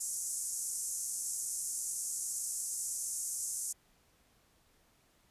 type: band-pass noise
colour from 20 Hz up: pink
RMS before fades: -38 dBFS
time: 0-3.73 s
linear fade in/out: 10 ms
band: 6300 to 11000 Hz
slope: 48 dB/octave
effects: pink hiss -69 dBFS RMS until 5.3 s + resampled to 32000 Hz